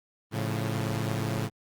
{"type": "chord", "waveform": "sawtooth", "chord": "A augmented", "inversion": "none", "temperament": "equal", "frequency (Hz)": [110, 138.59, 174.61], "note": ["A2", "C#3", "E#3"], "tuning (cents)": [0, 0, 0], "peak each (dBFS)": [-26, -29, -32], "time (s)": [0.31, 1.5], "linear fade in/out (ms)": 50, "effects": ["Opus 24 kbps"]}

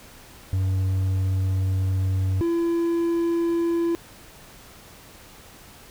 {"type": "tone pair in turn", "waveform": "triangle", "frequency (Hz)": [94.7, 337.5], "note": ["F#2", "E4"], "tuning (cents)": [41, 41], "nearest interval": "octave + minor seventh", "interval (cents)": 2200, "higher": "second", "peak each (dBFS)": -18, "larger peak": "neither", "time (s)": [[0.53, 2.41], [2.41, 3.95]], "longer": "first", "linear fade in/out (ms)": 0, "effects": ["pink hiss -47 dBFS RMS until 5.9 s"]}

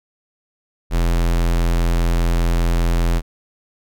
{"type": "tone", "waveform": "square", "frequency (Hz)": 42.5, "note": "F1", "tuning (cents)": -46, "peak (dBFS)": -15, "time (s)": [0.9, 3.22], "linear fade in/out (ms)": 50, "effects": []}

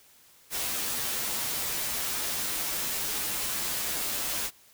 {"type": "noise with comb filter", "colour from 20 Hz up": "white", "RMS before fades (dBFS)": -31, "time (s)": [0.5, 4.51], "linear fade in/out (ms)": 50, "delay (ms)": 11, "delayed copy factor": -0.65, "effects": ["white hiss -58 dBFS RMS until 4.73 s"]}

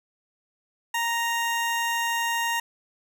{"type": "tone", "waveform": "20% pulse", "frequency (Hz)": 932.3, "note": "A#5", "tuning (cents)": 0, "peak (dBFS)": -19, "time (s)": [0.94, 2.6], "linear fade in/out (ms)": 5, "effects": []}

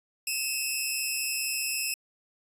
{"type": "tone pair together", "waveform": "10% pulse", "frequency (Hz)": [2554, 2689], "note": ["D#7", "E7"], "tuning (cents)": [45, 34], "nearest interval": "minor second", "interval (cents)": 89, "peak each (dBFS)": -22, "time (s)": [0.27, 1.94], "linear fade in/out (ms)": 2, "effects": ["resampled to 32000 Hz"]}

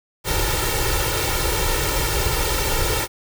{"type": "noise with comb filter", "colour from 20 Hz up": "pink", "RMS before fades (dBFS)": -21, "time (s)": [0.24, 3.08], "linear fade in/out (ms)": 50, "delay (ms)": 2.2, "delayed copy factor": 1, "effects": []}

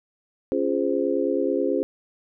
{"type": "chord", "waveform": "sine", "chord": "Db major seventh", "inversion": "none", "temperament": "just", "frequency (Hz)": [277.2, 346.5, 415.8, 519.7], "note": ["Db4", "F4", "Ab4", "C5"], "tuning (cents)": [0, -14, 2, -12], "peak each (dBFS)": -26, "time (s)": [0.52, 1.83], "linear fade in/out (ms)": 0, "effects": []}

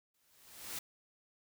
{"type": "noise with exponential growth", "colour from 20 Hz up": "white", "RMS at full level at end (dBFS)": -39, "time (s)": [0.14, 0.79], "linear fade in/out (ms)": 5, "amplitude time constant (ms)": 140, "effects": []}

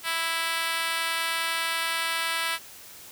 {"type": "tone with high-pass filter", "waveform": "5% pulse", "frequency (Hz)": 329.6, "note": "E4", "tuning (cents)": 0, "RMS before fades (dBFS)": -28, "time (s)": [0.03, 2.59], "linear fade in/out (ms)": 50, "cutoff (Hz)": 1100, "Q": 1, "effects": ["white hiss -46 dBFS RMS until 3.11 s"]}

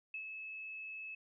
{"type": "tone with ADSR envelope", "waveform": "sine", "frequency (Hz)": 2597, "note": "E7", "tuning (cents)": -26, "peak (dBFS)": -39, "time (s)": [0.14, 1.15], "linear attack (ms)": 3, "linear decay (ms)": 88, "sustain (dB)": -4, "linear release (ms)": 6, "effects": []}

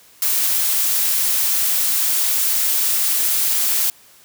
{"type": "noise", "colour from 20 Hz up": "blue", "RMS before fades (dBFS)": -18, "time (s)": [0.22, 3.9], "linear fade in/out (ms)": 2, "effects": ["white hiss -49 dBFS RMS until 4.24 s", "high-pass 60 Hz 12 dB/octave"]}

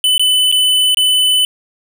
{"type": "tone with dropouts", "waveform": "square", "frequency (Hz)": 3008, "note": "F#7", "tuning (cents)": 28, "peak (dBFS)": -10, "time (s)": [0.04, 1.45], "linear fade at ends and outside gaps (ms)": 1, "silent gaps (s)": [[0.18, 0.195], [0.516, 0.524], [0.946, 0.971]], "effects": []}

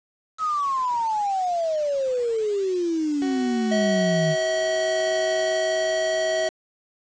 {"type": "exponential sweep", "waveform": "sine", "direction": "down", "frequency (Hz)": [1298, 153], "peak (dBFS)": -21, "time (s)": [0.38, 4.36], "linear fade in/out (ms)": 50}
{"type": "tone with tremolo", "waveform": "30% pulse", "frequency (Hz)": 372.9, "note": "F#4", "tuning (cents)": 14, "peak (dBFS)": -25, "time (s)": [3.22, 6.49], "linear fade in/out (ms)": 0, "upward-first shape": "sine", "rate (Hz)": 0.61, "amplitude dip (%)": 30}
{"type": "tone", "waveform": "square", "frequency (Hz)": 641, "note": "E5", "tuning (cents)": -49, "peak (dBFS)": -22, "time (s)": [3.71, 6.49], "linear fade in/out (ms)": 10}
{"effects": ["resampled to 16000 Hz", "7-bit"]}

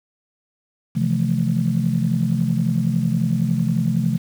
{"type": "chord", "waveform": "sine", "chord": "F major seventh", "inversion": "second", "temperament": "just", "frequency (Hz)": [130.96, 163.7, 174.61, 218.3], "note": ["C3", "E3", "F3", "A3"], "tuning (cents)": [2, -12, 0, -13], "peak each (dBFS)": -22, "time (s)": [0.95, 4.18], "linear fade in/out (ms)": 20, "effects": ["tanh soft clip ceiling -7 dBFS", "7-bit"]}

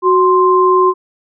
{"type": "tone pair together", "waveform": "sine", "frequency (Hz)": [370, 1046.5], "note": ["F#4", "C6"], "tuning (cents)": [0, 0], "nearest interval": "octave + tritone", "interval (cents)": 1800, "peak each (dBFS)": -10, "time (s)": [0.02, 0.94], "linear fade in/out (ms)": 50, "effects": []}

